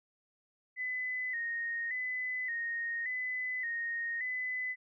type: tone with vibrato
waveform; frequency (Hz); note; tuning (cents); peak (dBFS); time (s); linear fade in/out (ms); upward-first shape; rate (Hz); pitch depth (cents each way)
sine; 1933; B6; -38; -33; 0.76-4.76; 50; square; 0.87; 67
effects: none